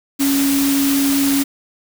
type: tone in noise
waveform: sine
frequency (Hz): 277.2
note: C#4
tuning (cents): 0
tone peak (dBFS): -14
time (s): 0.19-1.44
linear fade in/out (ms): 20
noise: white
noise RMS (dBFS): -22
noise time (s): 0.19-1.44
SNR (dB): +5
effects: none